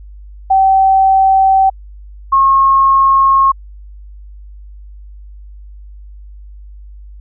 sine tone pair in turn, 770 / 1083.6 Hz, G5 / C#6, -31 / -40 cents, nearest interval tritone, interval 591 cents, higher second, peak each -6 dBFS, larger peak neither, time 0.5-1.7 / 2.32-3.52 s, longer neither, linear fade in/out 10 ms, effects added 50 Hz sine -31 dBFS peak until 7.2 s

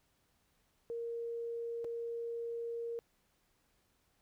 sine tone with dropouts, 466.2 Hz, A#4, in tune, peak -37 dBFS, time 0.9-2.99 s, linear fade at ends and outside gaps 0 ms, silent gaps 1.844-1.848 s, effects pink hiss -75 dBFS RMS until 4.21 s

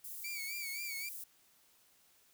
white high-pass noise, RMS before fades -46 dBFS, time 0.04-1.24 s, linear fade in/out 5 ms, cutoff 11000 Hz, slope 12 dB/octave
sawtooth tone with vibrato, 2282 Hz, C#7, 50 cents sharp, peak -37 dBFS, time 0.24-1.09 s, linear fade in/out 5 ms, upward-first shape sine, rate 3.8 Hz, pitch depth 78 cents each way
effects white hiss -68 dBFS RMS until 2.33 s

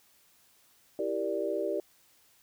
sine chord, E half-diminished seventh, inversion none, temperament equal, 329.6 / 392 / 466.2 / 587.3 Hz, E4 / G4 / Bb4 / D5, 0 / 0 / 0 / 0 cents, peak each -36 / -33 / -36 / -33 dBFS, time 0.99-1.8 s, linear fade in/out 2 ms, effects white hiss -64 dBFS RMS until 2.42 s

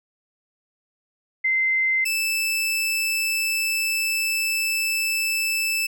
sine / sawtooth tone pair in turn, 2074 / 2635 Hz, C7 / E7, -16 / -1 cents, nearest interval major third, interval 415 cents, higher second, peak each -18 dBFS, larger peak neither, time 1.44-2.05 / 2.05-5.87 s, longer second, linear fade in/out 10 ms, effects none

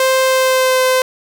sawtooth tone with pitch glide, 523.3 to 514.9 Hz, C5 to C5, 0 to -28 cents, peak -7 dBFS, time 0-1.02 s, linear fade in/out 2 ms, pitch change -28 cents, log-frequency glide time 0.23-0.81 s, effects none

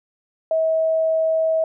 sine tone, 643 Hz, E5, 43 cents flat, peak -16 dBFS, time 0.51-1.64 s, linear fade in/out 2 ms, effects none

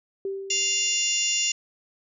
sine tone with exponential decay, 390 Hz, G4, 9 cents flat, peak -25 dBFS, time 0.25-1.22 s, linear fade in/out 2 ms, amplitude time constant 210 ms
harmonic tone, 698.5 Hz, F5, in tune, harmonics 3 / 4 / 5 / 6 / 7 / 8 / 9 / 10, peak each -38 / -26 / -35 / -38 / -36 / -29 / -36 / -26 dBFS, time 0.5-1.52 s, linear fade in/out 5 ms
effects none

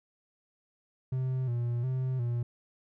triangle tone with vibrato, 124.5 Hz, B2, 14 cents sharp, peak -26 dBFS, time 1.12-2.43 s, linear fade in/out 5 ms, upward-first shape square, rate 1.4 Hz, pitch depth 70 cents each way, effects none

